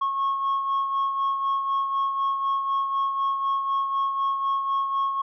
sine beating tone pair, 1093 / 1097 Hz, C#6 / C#6, -25 / -18 cents, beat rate 4 Hz, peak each -21 / -30 dBFS, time 0.01-5.22 s, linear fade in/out 10 ms, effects tanh soft clip ceiling -19 dBFS

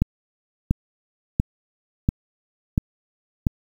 click train, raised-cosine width 5 ms, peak -5 dBFS, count 6, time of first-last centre 0.02-3.468 s, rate 1.45 Hz, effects 7-bit

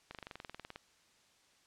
slowing click train, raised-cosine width 0.3 ms, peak -29 dBFS, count 15, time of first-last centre 0.11-0.759 s, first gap 38 ms, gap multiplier 1.03, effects white hiss -68 dBFS RMS until 1.66 s + low-pass 7000 Hz 12 dB/octave

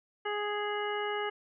harmonic tone, 415.3 Hz, G#4, in tune, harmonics 1 / 2 / 3 / 4 / 5 / 7, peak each -34 / -37 / -39 / -40 / -41 / -42 dBFS, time 0.25-1.3 s, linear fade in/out 10 ms, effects none

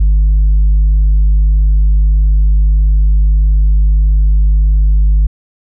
sine tone, 50.8 Hz, G#1, 38 cents flat, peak -3 dBFS, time 0-5.27 s, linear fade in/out 10 ms, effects tanh soft clip ceiling -5 dBFS

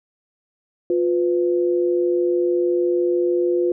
sine tone pair together, 353.5 / 499.9 Hz, F4 / B4, +21 / +21 cents, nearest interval tritone, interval 600 cents, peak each -17 / -23 dBFS, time 0.9-3.72 s, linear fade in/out 2 ms, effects none

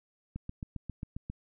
click train, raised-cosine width 5 ms, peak -25 dBFS, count 8, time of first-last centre 0.36-1.3 s, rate 7.45 Hz, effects none

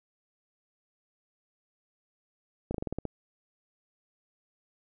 slowing click train, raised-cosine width 2 ms, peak -19 dBFS, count 8, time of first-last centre 2.71-3.053 s, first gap 34 ms, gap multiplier 1.12, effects none

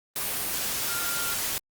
sine tone in noise, 1396.9 Hz, F6, in tune, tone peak -33 dBFS, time 0.89-1.34 s, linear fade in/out 0 ms, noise white, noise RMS -29 dBFS, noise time 0.16-1.58 s, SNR -7 dB, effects Opus 32 kbps

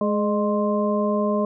harmonic tone with a mistuned harmonic, 210 Hz, G#3, 19 cents sharp, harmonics 1 / 2 / 3 / 5, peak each -22 / -26 / -24 / -28 dBFS, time 0.01-1.45 s, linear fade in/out 2 ms, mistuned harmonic 3, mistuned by -46 cents, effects none

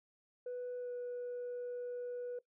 sine tone with pitch glide, 493.9 to 489.4 Hz, B4 to B4, 0 to -16 cents, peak -37 dBFS, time 0.46-2.39 s, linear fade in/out 5 ms, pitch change -16 cents, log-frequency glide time 0.79-0.91 s, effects noise-tail reverb RT60 0.1 s tail -19 dB re dry + tanh soft clip ceiling -37 dBFS

